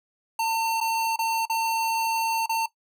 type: tone with dropouts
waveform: square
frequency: 903 Hz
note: A5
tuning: 45 cents sharp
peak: -23 dBFS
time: 0.39-2.66 s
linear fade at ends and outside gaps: 5 ms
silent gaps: 0.804-0.81 / 1.161-1.189 / 1.455-1.497 / 2.461-2.493 s
effects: noise-tail reverb RT60 0.1 s tail -17 dB re dry